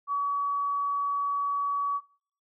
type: tone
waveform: sine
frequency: 1135 Hz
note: C#6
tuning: 41 cents sharp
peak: -25 dBFS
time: 0.07-2.01 s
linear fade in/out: 50 ms
effects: noise-tail reverb RT60 0.5 s tail -20 dB re dry